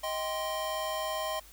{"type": "chord", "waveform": "square", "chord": "C minor", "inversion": "first", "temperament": "just", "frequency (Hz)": [627.9, 784.9, 1046.5], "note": ["Eb5", "G5", "C6"], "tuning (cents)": [16, 2, 0], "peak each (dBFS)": [-35, -40, -37], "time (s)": [0.03, 1.4], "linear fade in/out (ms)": 10, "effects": ["added 50 Hz sine -55 dBFS peak until 1.52 s", "white hiss -55 dBFS RMS until 1.52 s"]}